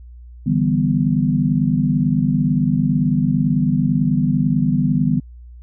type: chord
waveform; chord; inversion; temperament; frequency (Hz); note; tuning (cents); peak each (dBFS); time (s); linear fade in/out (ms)
sine; E minor seventh; third; equal; 146.83 / 164.81 / 196 / 246.9; D3 / E3 / G3 / B3; 0 / 0 / 0 / 0; -19 / -21 / -20 / -19; 0.46-5.2; 10
effects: added 60 Hz sine -36 dBFS peak until 5.62 s